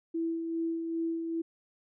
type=tone with tremolo; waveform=sine; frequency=330 Hz; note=E4; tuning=2 cents sharp; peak=-28 dBFS; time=0.14-1.42 s; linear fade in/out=10 ms; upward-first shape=sine; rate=2.5 Hz; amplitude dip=40%; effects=none